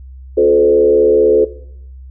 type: tone with frequency modulation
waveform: sine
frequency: 433.6 Hz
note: A4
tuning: 25 cents flat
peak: -7 dBFS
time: 0.37-1.45 s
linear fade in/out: 10 ms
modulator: 75.5 Hz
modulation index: 1.1
effects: noise-tail reverb RT60 0.7 s tail -17 dB re dry + added 65 Hz sine -31 dBFS peak until 2.1 s